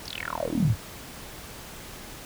10% pulse tone with band-pass filter sweep, 40.35 Hz, E1, 36 cents flat, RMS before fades -27 dBFS, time 0.03-0.76 s, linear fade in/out 50 ms, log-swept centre 6300 to 82 Hz, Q 9.5, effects pink hiss -42 dBFS RMS until 2.25 s

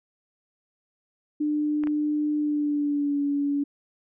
sine tone with pitch glide, 299 to 285 Hz, D4 to C#4, +31 to +48 cents, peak -22 dBFS, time 1.4-3.64 s, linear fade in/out 10 ms, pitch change -83 cents, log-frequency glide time 2.37-3.2 s
clicks, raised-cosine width 0.5 ms, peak -23 dBFS, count 2, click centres 1.837 / 1.872 s
effects none

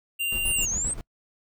square tone, 2783 Hz, F7, 7 cents flat, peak -25 dBFS, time 0.19-0.66 s, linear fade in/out 20 ms
brown noise with tremolo, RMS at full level -33 dBFS, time 0.32-1.01 s, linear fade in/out 0 ms, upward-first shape square, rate 7.6 Hz, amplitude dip 55%
sine exponential two-way sweep, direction down then up, 10548 to 6200 to 8530 Hz, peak -25 dBFS, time 0.45-0.94 s, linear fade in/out 10 ms, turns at 0.69 s
effects noise-tail reverb RT60 0.1 s tail -25 dB re dry

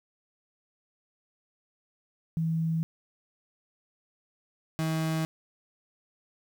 sine / 35% pulse tone pair in turn, 162.6 / 159.9 Hz, E3 / D#3, -23 / +48 cents, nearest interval unison, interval 29 cents, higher first, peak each -25 dBFS, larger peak neither, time 2.37-2.83 / 4.79-5.25 s, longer neither, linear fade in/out 0 ms, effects 10-bit

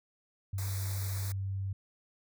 sine tone, 97 Hz, G2, 18 cents flat, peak -32 dBFS, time 0.53-1.73 s, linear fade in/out 5 ms
white band-stop noise, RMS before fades -43 dBFS, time 0.58-1.32 s, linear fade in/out 2 ms, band 2400 to 3600 Hz, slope 96 dB/octave
effects none

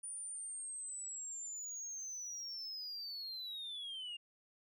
sine linear sweep, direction down, 9490 to 2794 Hz, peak -40 dBFS, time 0.03-4.17 s, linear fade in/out 10 ms, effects tanh soft clip ceiling -41 dBFS

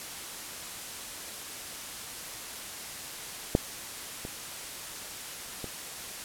clicks, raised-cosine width 2 ms, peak -7 / -24 / -23 dBFS, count 3, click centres 3.551 / 4.251 / 5.643 s, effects white hiss -40 dBFS RMS until 6.24 s + low-pass 12000 Hz 12 dB/octave

